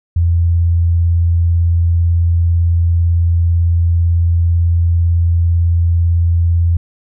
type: tone with vibrato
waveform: sine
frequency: 84.9 Hz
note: F2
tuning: 48 cents flat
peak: -9 dBFS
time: 0.16-6.77 s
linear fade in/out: 5 ms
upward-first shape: triangle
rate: 18 Hz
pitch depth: 17 cents each way
effects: none